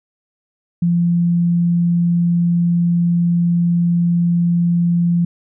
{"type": "tone", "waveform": "sine", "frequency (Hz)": 172.2, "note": "F3", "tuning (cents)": -24, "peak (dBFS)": -12, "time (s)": [0.82, 5.25], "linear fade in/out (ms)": 5, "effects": []}